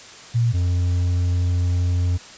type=tone pair in turn; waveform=sine / triangle; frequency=117.4 / 88.73 Hz; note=A#2 / F2; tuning=+13 / +28 cents; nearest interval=perfect fourth; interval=485 cents; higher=first; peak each=-15 dBFS; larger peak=neither; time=0.34-0.53 / 0.53-2.18 s; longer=second; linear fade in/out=20 ms; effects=white hiss -41 dBFS RMS until 2.37 s + resampled to 16000 Hz